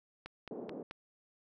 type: click train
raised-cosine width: 0.3 ms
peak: -28 dBFS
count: 4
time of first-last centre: 0.26-0.911 s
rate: 4.61 Hz
type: band-pass noise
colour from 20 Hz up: white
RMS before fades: -44 dBFS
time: 0.51-0.83 s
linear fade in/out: 2 ms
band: 190 to 540 Hz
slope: 24 dB/octave
effects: none